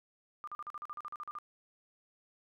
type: tone bursts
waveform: sine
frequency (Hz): 1202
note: D6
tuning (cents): +40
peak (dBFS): -39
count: 13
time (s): 0.44-1.386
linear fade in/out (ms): 0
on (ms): 34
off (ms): 42
effects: none